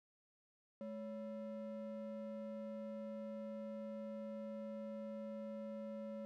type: ring-modulated tone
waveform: triangle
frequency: 386.1 Hz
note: G4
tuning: 26 cents flat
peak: -39 dBFS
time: 0.81-6.25 s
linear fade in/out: 0 ms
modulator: 173 Hz
effects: none